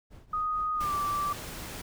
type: noise with tremolo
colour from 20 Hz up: brown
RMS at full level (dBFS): -45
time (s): 0.1-1.13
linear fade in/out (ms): 20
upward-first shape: triangle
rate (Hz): 4.5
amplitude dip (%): 85
type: tone with pitch glide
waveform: sine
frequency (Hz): 1244.5 to 1167.9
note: D#6 to D6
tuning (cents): 0 to -10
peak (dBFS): -27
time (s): 0.33-1.33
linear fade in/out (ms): 5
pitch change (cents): -110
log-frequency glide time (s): 0.76-0.92
type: noise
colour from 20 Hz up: pink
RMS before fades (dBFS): -40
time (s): 0.8-1.82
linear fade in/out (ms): 10
effects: none

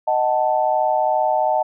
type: chord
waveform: sine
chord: D# diminished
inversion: none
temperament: equal with one note detuned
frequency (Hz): 622.3 / 745.1 / 880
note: D#5 / F#5 / A5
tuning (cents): 0 / +12 / 0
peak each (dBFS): -20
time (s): 0.07-1.63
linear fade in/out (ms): 10
effects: none

